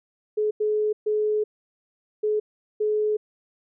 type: tone bursts at uneven times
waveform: sine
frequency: 425.3 Hz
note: G#4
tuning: 41 cents sharp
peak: -20 dBFS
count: 5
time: 0.37-0.51 / 0.6-0.93 / 1.06-1.44 / 2.23-2.4 / 2.8-3.17 s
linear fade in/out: 10 ms
effects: none